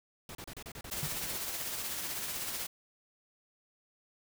pink noise bursts, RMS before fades -45 dBFS, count 12, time 0.29-1.362 s, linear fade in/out 2 ms, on 60 ms, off 32 ms
white noise with tremolo, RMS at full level -36 dBFS, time 0.91-2.67 s, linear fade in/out 10 ms, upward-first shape triangle, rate 16 Hz, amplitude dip 40%
sine tone with exponential decay, 146.83 Hz, D3, in tune, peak -29 dBFS, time 1.03-1.14 s, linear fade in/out 0 ms, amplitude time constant 22 ms
effects none

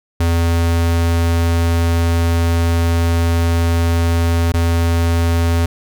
square tone with dropouts, 84.2 Hz, E2, 37 cents sharp, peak -13 dBFS, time 0.2-5.66 s, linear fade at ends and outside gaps 5 ms, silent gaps 4.521-4.539 s, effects none

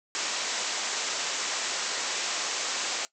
white low-pass noise, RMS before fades -31 dBFS, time 0.15-3.05 s, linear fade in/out 0 ms, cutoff 7700 Hz, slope 96 dB/octave, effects noise-tail reverb RT60 0.1 s tail -18 dB re dry + high-pass 400 Hz 12 dB/octave

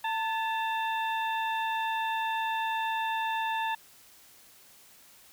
harmonic tone with a mistuned harmonic, 896 Hz, A5, 31 cents sharp, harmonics 1 / 2 / 3 / 4, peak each -29 / -35 / -39 / -41 dBFS, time 0.04-3.75 s, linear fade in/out 5 ms, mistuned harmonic 2, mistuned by -57 cents, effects white hiss -56 dBFS RMS until 5.32 s

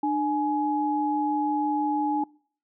sine tone pair together, 299 / 840 Hz, D4 / G#5, +31 / +19 cents, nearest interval octave + tritone, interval 1788 cents, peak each -25 dBFS, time 0.03-2.24 s, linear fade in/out 5 ms, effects noise-tail reverb RT60 0.5 s tail -25 dB re dry

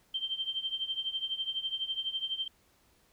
sine tone with tremolo, 3136 Hz, G7, in tune, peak -28 dBFS, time 0.14-2.48 s, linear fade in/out 5 ms, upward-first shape triangle, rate 12 Hz, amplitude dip 90%, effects pink hiss -67 dBFS RMS until 3.12 s

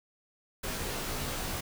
pink noise with comb filter, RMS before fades -35 dBFS, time 0.63-1.61 s, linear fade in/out 10 ms, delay 18 ms, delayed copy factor -0.75, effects none

